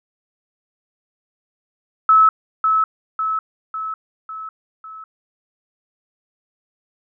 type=tone with echo; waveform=sine; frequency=1299 Hz; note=E6; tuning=26 cents flat; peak=-8 dBFS; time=2.09-2.29 s; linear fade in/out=2 ms; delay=550 ms; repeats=5; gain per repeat=-5 dB; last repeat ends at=5.04 s; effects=none